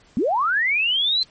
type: linear sweep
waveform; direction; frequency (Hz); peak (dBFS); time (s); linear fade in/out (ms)
sine; up; 196 to 4147; -17; 0.17-1.23; 0
effects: pink hiss -54 dBFS RMS until 1.3 s + MP3 32 kbps